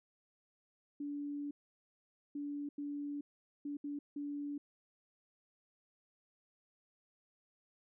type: tone bursts at uneven times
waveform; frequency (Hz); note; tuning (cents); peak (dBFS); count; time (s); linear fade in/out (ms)
sine; 288.6; D4; -30; -38; 6; 1-1.51 / 2.35-2.69 / 2.78-3.21 / 3.65-3.77 / 3.84-3.99 / 4.16-4.58; 5
effects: none